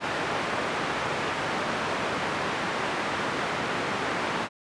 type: band-pass noise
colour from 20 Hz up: white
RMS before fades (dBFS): -29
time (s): 0-4.49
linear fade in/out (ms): 50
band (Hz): 130 to 1600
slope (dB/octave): 12
effects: resampled to 22050 Hz